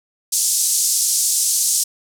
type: band-pass noise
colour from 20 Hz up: pink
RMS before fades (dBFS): -18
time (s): 0.32-1.84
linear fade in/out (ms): 10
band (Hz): 5800 to 11000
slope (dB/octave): 24
effects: none